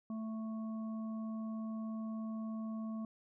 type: harmonic tone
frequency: 220.8 Hz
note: A3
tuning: 6 cents sharp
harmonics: 1 / 3 / 5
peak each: -38 / -53 / -54 dBFS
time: 0.1-3.05 s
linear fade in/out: 2 ms
effects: none